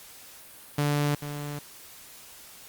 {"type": "tone with echo", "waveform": "sawtooth", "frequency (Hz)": 146, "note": "D3", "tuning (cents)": -10, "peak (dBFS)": -19, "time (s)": [0.78, 1.15], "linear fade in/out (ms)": 5, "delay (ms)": 440, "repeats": 1, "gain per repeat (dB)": -10, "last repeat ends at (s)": 1.59, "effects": ["white hiss -48 dBFS RMS until 2.68 s", "Opus 48 kbps"]}